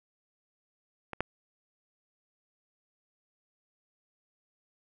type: clicks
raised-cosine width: 0.5 ms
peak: -22 / -13 dBFS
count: 2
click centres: 1.133 / 1.206 s
effects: none